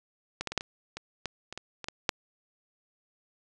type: clicks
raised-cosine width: 0.2 ms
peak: -15 / -15 / -19 / -8 / -20 / -20 / -15 / -22 / -20 / -21 / -16 / -6 dBFS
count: 12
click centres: 0.41 / 0.473 / 0.52 / 0.577 / 0.609 / 0.97 / 1.257 / 1.526 / 1.576 / 1.843 / 1.885 / 2.092 s
effects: resampled to 22050 Hz + 8-bit